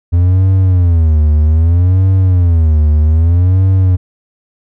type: tone with vibrato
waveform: triangle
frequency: 84.8 Hz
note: E2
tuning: 50 cents sharp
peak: -4 dBFS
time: 0.12-3.97 s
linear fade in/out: 20 ms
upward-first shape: sine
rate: 0.63 Hz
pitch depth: 200 cents each way
effects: none